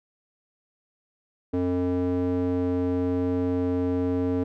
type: tone with band-pass filter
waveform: square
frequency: 89.9 Hz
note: F#2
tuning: 49 cents flat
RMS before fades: -25 dBFS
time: 1.53-4.44 s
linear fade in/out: 10 ms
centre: 350 Hz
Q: 3.6
effects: none